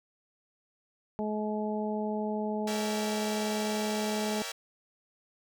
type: harmonic tone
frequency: 212.8 Hz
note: G#3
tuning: 42 cents sharp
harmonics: 1 / 2 / 3 / 4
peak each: -32 / -35 / -37 / -38 dBFS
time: 1.19-4.42 s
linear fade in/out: 0 ms
type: chord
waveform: 5% pulse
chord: A# diminished seventh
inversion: none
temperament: equal with one note detuned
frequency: 466.2 / 568 / 659.3 / 784 Hz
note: A#4 / C#5 / E5 / G5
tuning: 0 / +42 / 0 / 0 cents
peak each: -30 dBFS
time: 2.67-4.52 s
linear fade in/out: 5 ms
effects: none